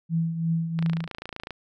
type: tone with tremolo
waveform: sine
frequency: 164.81 Hz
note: E3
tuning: in tune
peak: -20 dBFS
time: 0.09-1.08 s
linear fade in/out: 50 ms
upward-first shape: triangle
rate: 2.9 Hz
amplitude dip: 65%
type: click train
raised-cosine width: 0.3 ms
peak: -19 dBFS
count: 21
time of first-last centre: 0.79-1.507 s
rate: 27.9 Hz
effects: none